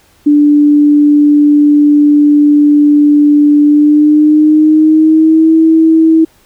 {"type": "tone with pitch glide", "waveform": "sine", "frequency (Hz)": [293.7, 322.1], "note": ["D4", "E4"], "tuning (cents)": [0, -40], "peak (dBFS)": -3, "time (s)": [0.26, 6.25], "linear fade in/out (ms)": 10, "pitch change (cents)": 160, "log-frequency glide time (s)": [3.62, 5.55], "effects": ["pink hiss -48 dBFS RMS until 6.45 s"]}